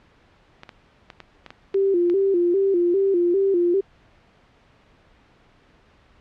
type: clicks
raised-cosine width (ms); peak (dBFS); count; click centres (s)
0.2; -19; 8; 0.634 / 0.692 / 1.102 / 1.203 / 1.463 / 1.505 / 1.743 / 2.099
type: tone with vibrato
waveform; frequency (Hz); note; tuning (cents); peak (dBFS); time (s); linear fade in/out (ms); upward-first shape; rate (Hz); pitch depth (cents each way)
sine; 369.3; F#4; -3; -16; 1.74-3.81; 10; square; 2.5; 100
effects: pink hiss -56 dBFS RMS until 6.2 s + low-pass 3000 Hz 12 dB/octave